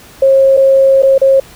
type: tone with dropouts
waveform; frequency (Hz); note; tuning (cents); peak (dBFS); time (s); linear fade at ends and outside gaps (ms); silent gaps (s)
sine; 539; C#5; -49; -4; 0.22-1.4; 5; 0.569-0.573 / 1.023-1.031 / 1.181-1.215
effects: pink hiss -38 dBFS RMS until 1.55 s